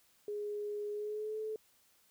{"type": "tone with pitch glide", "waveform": "sine", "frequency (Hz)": [415.3, 434.2], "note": ["G#4", "A4"], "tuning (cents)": [0, -23], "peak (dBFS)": -36, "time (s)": [0.28, 1.56], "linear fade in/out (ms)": 2, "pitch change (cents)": 77, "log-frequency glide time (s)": [0.92, 1.39], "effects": ["white hiss -69 dBFS RMS until 2.1 s"]}